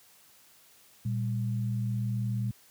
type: tone pair together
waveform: sine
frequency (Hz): 118.21 / 198.5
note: A#2 / G3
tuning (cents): +25 / +22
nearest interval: major sixth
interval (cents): 897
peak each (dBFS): -28 / -35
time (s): 1.05-2.51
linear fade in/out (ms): 5
effects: white hiss -59 dBFS RMS until 2.7 s + high-pass 60 Hz 12 dB/octave